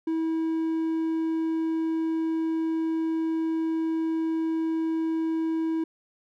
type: tone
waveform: triangle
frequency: 323.5 Hz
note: E4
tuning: 32 cents flat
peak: -22 dBFS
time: 0.07-5.84 s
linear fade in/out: 5 ms
effects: none